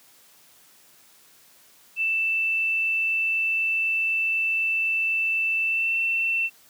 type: tone with pitch glide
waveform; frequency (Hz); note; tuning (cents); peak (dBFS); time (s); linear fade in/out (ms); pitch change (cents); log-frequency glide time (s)
sine; 2656 to 2688; E7 to E7; +12 to +33; -21; 1.96-6.5; 50; +21; 5.64-5.96
effects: white hiss -55 dBFS RMS until 6.69 s + high-pass 100 Hz 12 dB/octave